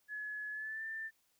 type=tone with pitch glide; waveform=sine; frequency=1700 to 1781.4 Hz; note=G#6 to A6; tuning=+40 to +21 cents; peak=-39 dBFS; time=0.08-1.11 s; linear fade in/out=50 ms; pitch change=+81 cents; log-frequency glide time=0.51-0.84 s; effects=white hiss -75 dBFS RMS until 1.39 s